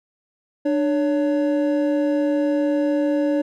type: tone pair together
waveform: triangle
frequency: 297.9 / 562.4 Hz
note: D4 / C#5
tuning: +25 / +25 cents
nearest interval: major seventh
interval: 1100 cents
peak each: -17 / -20 dBFS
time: 0.65-3.42 s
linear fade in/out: 10 ms
effects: none